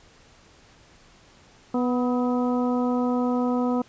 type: harmonic tone with a mistuned harmonic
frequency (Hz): 246.9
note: B3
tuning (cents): 0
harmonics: 1 / 2 / 3 / 4 / 5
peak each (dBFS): -22 / -28 / -32 / -34 / -36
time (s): 1.74-3.82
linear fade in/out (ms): 5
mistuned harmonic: 5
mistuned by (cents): +45
effects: pink hiss -54 dBFS RMS until 3.88 s + resampled to 16000 Hz